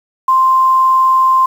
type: tone with quantisation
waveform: sine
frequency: 1046.5 Hz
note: C6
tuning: in tune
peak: -7 dBFS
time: 0.28-1.46 s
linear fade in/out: 5 ms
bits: 6
effects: none